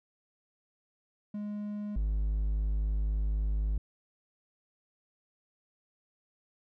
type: tone pair in turn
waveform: triangle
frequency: 207.7 / 51.92 Hz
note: G#3 / G#1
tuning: 0 / 0 cents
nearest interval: 2 octaves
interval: 2400 cents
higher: first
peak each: -32 / -25 dBFS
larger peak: second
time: 1.34-1.96 / 1.96-3.78 s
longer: second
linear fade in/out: 5 ms
effects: none